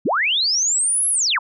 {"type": "linear two-way sweep", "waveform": "sine", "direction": "up then down", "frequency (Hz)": [122.5, 11250, 770], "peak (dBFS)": -16, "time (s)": [0.05, 1.39], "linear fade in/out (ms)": 10, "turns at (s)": 1.09, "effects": []}